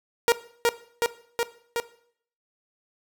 sawtooth tone with echo, 470 Hz, A#4, 14 cents sharp, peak -12 dBFS, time 0.28-0.32 s, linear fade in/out 0 ms, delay 370 ms, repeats 4, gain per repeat -2 dB, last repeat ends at 1.8 s, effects noise-tail reverb RT60 0.6 s tail -17 dB re dry

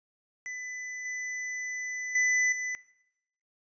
square tone with level steps, 2000 Hz, B6, 21 cents sharp, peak -36 / -33 / -23 / -31 dBFS, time 0.46-2.75 s, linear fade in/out 0 ms, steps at 1.05 / 2.15 / 2.52 s, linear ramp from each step 5 ms, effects noise-tail reverb RT60 0.8 s tail -19 dB re dry + resampled to 16000 Hz

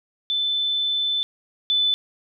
sine tone pair in turn, 3520 / 3504 Hz, A7 / A7, 0 / -8 cents, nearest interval unison, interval 8 cents, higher first, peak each -20 / -17 dBFS, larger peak second, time 0.3-1.23 / 1.7-1.94 s, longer first, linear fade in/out 0 ms, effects none

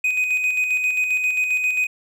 triangle tone with tremolo, 2501 Hz, D#7, 8 cents sharp, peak -15 dBFS, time 0.04-1.87 s, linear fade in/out 5 ms, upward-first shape square, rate 7.5 Hz, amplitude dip 40%, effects none

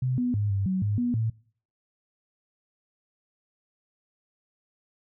sine tone with pitch steps, 127.9 / 246.5 / 103.4 / 98.6 / 187.4 / 103.6 / 242.6 / 111.9 Hz, C3 / B3 / G#2 / G2 / F#3 / G#2 / B3 / A2, -39 / -3 / -7 / +11 / +22 / -4 / -31 / +30 cents, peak -23 dBFS, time 0.02-1.3 s, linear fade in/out 5 ms, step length 160 ms, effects noise-tail reverb RT60 0.5 s tail -24 dB re dry

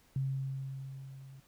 sine tone with level ramp, 134.6 Hz, C3, 49 cents sharp, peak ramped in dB -29 to -49 dBFS, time 0.16-1.4 s, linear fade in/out 2 ms, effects pink hiss -66 dBFS RMS until 1.47 s

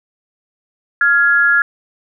sine tone pair together, 1401.7 / 1678 Hz, F6 / G#6, +6 / +17 cents, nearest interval minor third, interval 311 cents, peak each -12 dBFS, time 1.01-1.62 s, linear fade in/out 2 ms, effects none

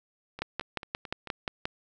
two click trains, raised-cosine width 0.3 ms, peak -14 / -24 dBFS, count 8 / 5, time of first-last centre 0.42-1.655 / 0.39-1.273 s, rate 5.67 / 4.53 Hz, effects none

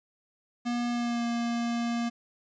square tone with pitch glide, 240 to 235.3 Hz, B3 to A#3, -49 to +16 cents, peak -28 dBFS, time 0.65-2.1 s, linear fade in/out 20 ms, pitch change -35 cents, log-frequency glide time 0.91-1.25 s, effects resampled to 16000 Hz + 10-bit

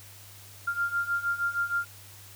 sine beating tone pair, 1392 / 1398.4 Hz, F6 / F6, -6 / +2 cents, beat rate 6.4 Hz, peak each -31 / -28 dBFS, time 0.67-1.85 s, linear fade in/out 10 ms, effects added 99 Hz sine -51 dBFS peak until 2.35 s + white hiss -50 dBFS RMS until 2.35 s

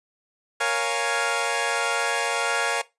15% pulse chord, Bb minor seventh, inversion none, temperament equal, 466.2 / 554.4 / 698.5 / 830.6 Hz, Bb4 / Db5 / F5 / Ab5, 0 / 0 / 0 / 0 cents, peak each -22 dBFS, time 0.6-2.82 s, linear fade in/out 10 ms, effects noise-tail reverb RT60 0.2 s tail -18 dB re dry + resampled to 24000 Hz

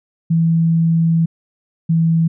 sine tone pair in turn, 164.81 / 164.14 Hz, E3 / E3, 0 / -7 cents, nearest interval unison, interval 7 cents, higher first, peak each -11 dBFS, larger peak neither, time 0.3-1.26 / 1.89-2.28 s, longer first, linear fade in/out 10 ms, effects none

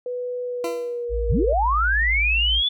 sine tone with pitch glide, 493.9 to 470 Hz, B4 to A#4, 0 to +14 cents, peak -25 dBFS, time 0.06-1.53 s, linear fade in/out 2 ms, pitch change -86 cents, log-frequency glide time 0.43-1.38 s
20% pulse tone with exponential decay, 339.2 Hz, E4, 50 cents sharp, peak -19 dBFS, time 0.64-1.05 s, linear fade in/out 2 ms, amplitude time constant 87 ms
sine tone, 55.7 Hz, A1, 22 cents sharp, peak -22 dBFS, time 1.09-2.63 s, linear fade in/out 50 ms
sine linear sweep, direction up, 41.2 to 3500 Hz, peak -18 dBFS, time 1.29-2.69 s, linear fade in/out 10 ms
effects none

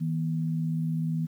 sine tone pair together, 160.85 / 241 Hz, E3 / B3, -42 / -42 cents, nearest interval perfect fifth, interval 700 cents, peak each -26 / -34 dBFS, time 0-1.27 s, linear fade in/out 20 ms, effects 10-bit

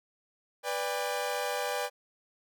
sawtooth chord, G major, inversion first, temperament equal with one note detuned, 493.9 / 587.3 / 803.7 Hz, B4 / D5 / G5, 0 / 0 / +43 cents, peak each -31 dBFS, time 0.63-1.9 s, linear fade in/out 50 ms, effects none

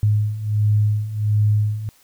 sine beating tone pair, 104.5 / 105.9 Hz, G#2 / G#2, +11 / +34 cents, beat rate 1.4 Hz, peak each -21 / -17 dBFS, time 0.03-1.89 s, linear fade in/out 0 ms, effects white hiss -55 dBFS RMS until 2.03 s

